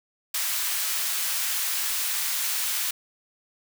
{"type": "high-pass noise", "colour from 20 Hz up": "white", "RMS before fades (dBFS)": -27, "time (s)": [0.34, 2.91], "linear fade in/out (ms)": 5, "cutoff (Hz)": 1200, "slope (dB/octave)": 12, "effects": []}